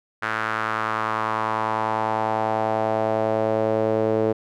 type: tone with band-pass filter sweep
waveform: sawtooth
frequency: 110 Hz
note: A2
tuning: in tune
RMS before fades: -23 dBFS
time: 0.22-4.33 s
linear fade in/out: 10 ms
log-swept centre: 1500 to 460 Hz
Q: 3
effects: none